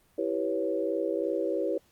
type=chord; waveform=sine; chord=C# half-diminished seventh; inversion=first; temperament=equal with one note detuned; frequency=329.6 / 392 / 491 / 554.4 Hz; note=E4 / G4 / B4 / C#5; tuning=0 / 0 / -10 / 0 cents; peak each=-32 dBFS; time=0.18-1.78 s; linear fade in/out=5 ms; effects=pink hiss -65 dBFS RMS until 1.91 s + Opus 32 kbps